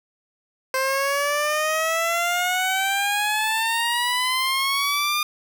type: exponential sweep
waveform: 15% pulse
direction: up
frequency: 522 to 1214 Hz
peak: -14 dBFS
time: 0.74-5.23 s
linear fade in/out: 2 ms
effects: none